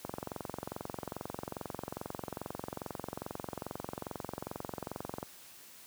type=click train; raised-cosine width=1 ms; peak=-23 dBFS; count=117; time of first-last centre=0.05-5.229 s; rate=22.4 Hz; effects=white hiss -54 dBFS RMS until 5.86 s + high-pass 80 Hz 12 dB/octave

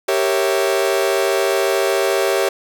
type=chord; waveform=40% pulse; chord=G diminished seventh; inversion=none; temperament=equal; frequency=392 / 466.2 / 554.4 / 659.3 Hz; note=G4 / Bb4 / Db5 / Fb5; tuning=0 / 0 / 0 / 0 cents; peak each=-18 / -22 / -20 / -22 dBFS; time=0.08-2.49 s; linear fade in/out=5 ms; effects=none

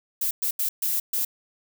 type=noise bursts at uneven times; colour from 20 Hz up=violet; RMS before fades=-25 dBFS; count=5; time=0.21-0.31 / 0.42-0.51 / 0.59-0.69 / 0.82-1 / 1.13-1.25 s; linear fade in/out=5 ms; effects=none

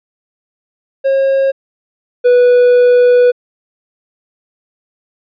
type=tone pair in turn; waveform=triangle; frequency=541 / 491.5 Hz; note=C#5 / B4; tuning=-42 / -8 cents; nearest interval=major second; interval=166 cents; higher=first; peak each=-7 / -3 dBFS; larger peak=second; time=1.04-1.52 / 2.24-3.32 s; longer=second; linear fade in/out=20 ms; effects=resampled to 11025 Hz

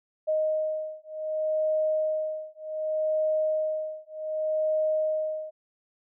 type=beating tone pair; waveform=sine; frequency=622 / 622.66 Hz; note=D#5 / D#5; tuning=-1 / +1 cents; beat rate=0.66 Hz; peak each=-28 dBFS; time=0.27-5.51 s; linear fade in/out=20 ms; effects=none

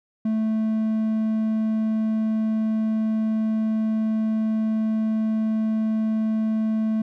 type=tone; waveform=triangle; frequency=219.3 Hz; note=A3; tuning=6 cents flat; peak=-18 dBFS; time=0.25-7.02 s; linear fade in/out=5 ms; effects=none

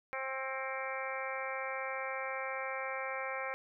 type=harmonic tone with a mistuned harmonic; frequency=265.4 Hz; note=C4; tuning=25 cents sharp; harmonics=2 / 3 / 4 / 5 / 6 / 7 / 8 / 9; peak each=-41 / -44 / -44 / -44 / -46 / -46 / -45 / -44 dBFS; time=0.13-3.54 s; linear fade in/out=0 ms; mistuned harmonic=9; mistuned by=-45 cents; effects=none

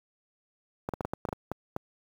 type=clicks; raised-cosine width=1 ms; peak=-17 dBFS; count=10; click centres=0.889 / 0.937 / 1.008 / 1.05 / 1.135 / 1.252 / 1.288 / 1.328 / 1.516 / 1.764 s; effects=high-pass 60 Hz 12 dB/octave + 8-bit

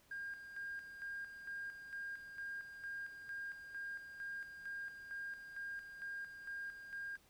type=tone with tremolo; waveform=triangle; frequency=1610 Hz; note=G6; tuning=46 cents sharp; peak=-39 dBFS; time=0.11-7.17 s; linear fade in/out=5 ms; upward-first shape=square; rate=2.2 Hz; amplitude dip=65%; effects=tanh soft clip ceiling -39 dBFS + pink hiss -69 dBFS RMS until 7.29 s

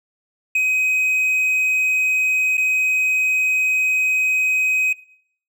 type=tone with dropouts; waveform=triangle; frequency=2522 Hz; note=D#7; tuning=23 cents sharp; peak=-13 dBFS; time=0.55-4.93 s; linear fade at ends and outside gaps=5 ms; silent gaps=2.572-2.577 s; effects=noise-tail reverb RT60 0.6 s tail -19 dB re dry

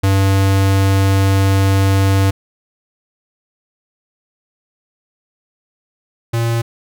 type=tone pair in turn; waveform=square; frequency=97.2 / 115.99 Hz; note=G2 / A#2; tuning=-14 / -8 cents; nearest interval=minor third; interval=306 cents; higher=second; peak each=-11 / -15 dBFS; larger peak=first; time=0.03-2.31 / 6.33-6.62 s; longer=first; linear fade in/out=10 ms; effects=none

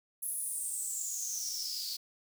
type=noise with high-pass filter sweep; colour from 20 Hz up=white; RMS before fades=-37 dBFS; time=0.22-1.97 s; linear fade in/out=10 ms; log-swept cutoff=11000 to 4400 Hz; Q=9.9; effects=none

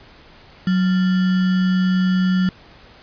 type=tone with sample-and-hold; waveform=sine; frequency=185 Hz; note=F#3; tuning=in tune; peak=-14 dBFS; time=0.67-2.49 s; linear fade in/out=2 ms; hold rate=1575 Hz; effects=pink hiss -46 dBFS RMS until 3.02 s + resampled to 11025 Hz

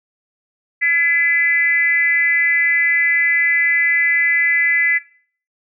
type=tone with frequency modulation; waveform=sine; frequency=2014 Hz; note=B6; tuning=33 cents sharp; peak=-13 dBFS; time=0.81-4.99 s; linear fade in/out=20 ms; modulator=322 Hz; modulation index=0.6; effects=noise-tail reverb RT60 0.5 s tail -19 dB re dry

